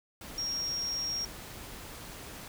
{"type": "tone in noise", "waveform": "sine", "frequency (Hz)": 5588, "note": "F8", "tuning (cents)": 0, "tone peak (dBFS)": -31, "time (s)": [0.38, 1.25], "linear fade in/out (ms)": 2, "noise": "pink", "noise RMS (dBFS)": -45, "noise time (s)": [0.21, 2.48], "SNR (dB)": 11, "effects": []}